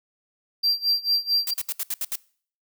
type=tone with tremolo; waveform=triangle; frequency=4722 Hz; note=D8; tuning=9 cents sharp; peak=-16 dBFS; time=0.63-1.54 s; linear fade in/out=10 ms; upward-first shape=sine; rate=4.5 Hz; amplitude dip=95%
type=noise bursts; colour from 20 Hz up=blue; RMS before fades=-27 dBFS; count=7; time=1.47-2.156 s; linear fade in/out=2 ms; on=38 ms; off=70 ms
effects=noise-tail reverb RT60 0.5 s tail -23 dB re dry